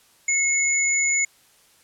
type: tone pair together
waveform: sine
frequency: 2173 / 6939 Hz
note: C#7 / A8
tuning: -35 / -25 cents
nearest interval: octave + minor sixth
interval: 2010 cents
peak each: -21 dBFS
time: 0.28-1.25 s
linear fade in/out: 5 ms
effects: white hiss -57 dBFS RMS until 1.83 s + low-pass 12000 Hz 12 dB/octave